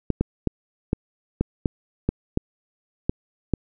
clicks, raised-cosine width 3 ms, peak -7 dBFS, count 10, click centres 0.103 / 0.21 / 0.473 / 0.931 / 1.41 / 1.658 / 2.09 / 2.374 / 3.095 / 3.537 s, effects none

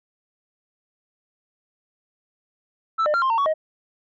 sine tone with pitch steps, 1321 / 602 / 1382 / 1055 / 912 / 1121 / 627 Hz, E6 / D5 / F6 / C6 / A#5 / C#6 / D#5, +3 / +43 / -19 / +14 / -38 / +19 / +13 cents, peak -15 dBFS, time 2.98-3.54 s, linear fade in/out 20 ms, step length 80 ms, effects tanh soft clip ceiling -17 dBFS

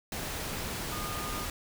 sine tone in noise, 1221 Hz, D#6, 33 cents flat, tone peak -39 dBFS, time 0.92-1.45 s, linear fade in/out 2 ms, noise pink, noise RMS -36 dBFS, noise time 0.12-1.5 s, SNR -6 dB, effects none

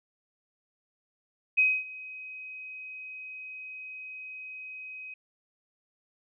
sine tone with ADSR envelope, 2525 Hz, D#7, 25 cents sharp, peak -18 dBFS, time 1.57-5.14 s, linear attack 17 ms, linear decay 250 ms, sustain -21 dB, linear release 4 ms, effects none

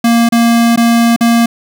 square tone with dropouts, 233.1 Hz, A#3, in tune, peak -7 dBFS, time 0.04-1.46 s, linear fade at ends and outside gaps 5 ms, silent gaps 0.29-0.322 / 0.761-0.774 / 1.163-1.208 s, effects none

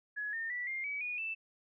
sine tone with pitch steps, 1688 / 1819.6 / 1961.5 / 2114 / 2279 / 2457 / 2649 Hz, G#6 / A#6 / B6 / C7 / C#7 / D#7 / E7, +28 / -42 / -12 / +17 / +47 / -22 / +8 cents, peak -35 dBFS, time 0.16-1.35 s, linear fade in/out 20 ms, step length 170 ms, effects none

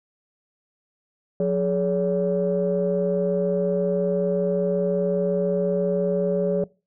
sine tone cluster, 180.5 / 419.5 / 567 Hz, F#3 / G#4 / C#5, -43 / +17 / +39 cents, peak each -23 dBFS, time 1.4-6.64 s, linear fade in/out 2 ms, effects noise-tail reverb RT60 0.3 s tail -23 dB re dry + tanh soft clip ceiling -12 dBFS

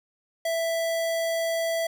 square tone, 661 Hz, E5, 5 cents sharp, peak -25 dBFS, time 0.45-1.87 s, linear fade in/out 5 ms, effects none

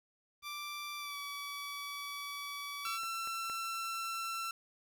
15% pulse tone with pitch glide, 1174.7 to 1143.2 Hz, D6 to D6, 0 to -47 cents, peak -34 dBFS, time 0.42-2.99 s, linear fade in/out 50 ms, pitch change -47 cents, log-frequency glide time 0.98-1.17 s
sawtooth tone, 1345 Hz, E6, 34 cents sharp, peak -33 dBFS, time 2.85-4.51 s, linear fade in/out 2 ms
clicks, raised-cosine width 0.5 ms, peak -42 / -39 / -36 / -33 dBFS, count 4, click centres 2.868 / 3.034 / 3.274 / 3.498 s
effects 11-bit

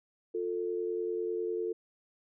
sine tone pair together, 354.2 / 444.3 Hz, F4 / A4, +24 / +17 cents, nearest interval major third, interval 393 cents, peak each -34 / -33 dBFS, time 0.34-1.73 s, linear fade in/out 10 ms, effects none

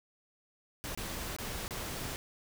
pink noise with dropouts, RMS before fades -39 dBFS, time 0.84-2.16 s, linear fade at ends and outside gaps 0 ms, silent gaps 0.949-0.975 / 1.364-1.386 / 1.68-1.708 s, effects none

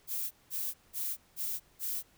violet noise bursts, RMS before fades -35 dBFS, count 5, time 0.07-2.03 s, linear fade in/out 50 ms, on 240 ms, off 190 ms, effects pink hiss -65 dBFS RMS until 2.17 s

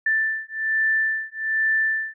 sine beating tone pair, 1767 / 1768.2 Hz, A6 / A6, +7 / +8 cents, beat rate 1.2 Hz, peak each -23 dBFS, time 0.06-2.14 s, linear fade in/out 5 ms, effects none

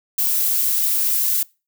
violet noise, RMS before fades -19 dBFS, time 0.18-1.43 s, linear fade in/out 5 ms, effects noise-tail reverb RT60 0.3 s tail -24 dB re dry

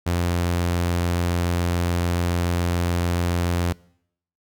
sawtooth tone, 87 Hz, F2, 6 cents flat, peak -16 dBFS, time 0.06-3.73 s, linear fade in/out 10 ms, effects noise-tail reverb RT60 0.7 s tail -23 dB re dry

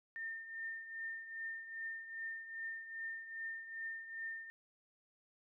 sine tone with tremolo, 1811 Hz, A6, 49 cents sharp, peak -39 dBFS, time 0.16-4.5 s, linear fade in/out 0 ms, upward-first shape triangle, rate 2.5 Hz, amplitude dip 70%, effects none

